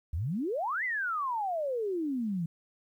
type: exponential two-way sweep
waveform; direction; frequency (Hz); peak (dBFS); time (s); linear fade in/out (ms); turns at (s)
sine; up then down; 70.3 to 2082 to 159.3; -29; 0.13-2.46; 5; 0.84
effects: 11-bit